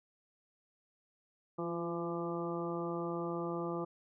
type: harmonic tone with a mistuned harmonic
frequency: 169.6 Hz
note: E3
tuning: 50 cents sharp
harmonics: 1 / 2 / 3 / 4 / 5 / 6 / 7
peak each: -41 / -38 / -42 / -46 / -47 / -49 / -44 dBFS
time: 1.58-3.85 s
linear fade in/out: 10 ms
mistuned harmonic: 2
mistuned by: +26 cents
effects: none